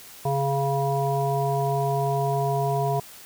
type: harmonic tone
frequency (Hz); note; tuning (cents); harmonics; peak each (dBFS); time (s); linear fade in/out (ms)
138.59; C#3; 0; 1 / 3 / 5 / 7; -25 / -28 / -26 / -30; 0.25-3; 5
effects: white hiss -45 dBFS RMS until 3.25 s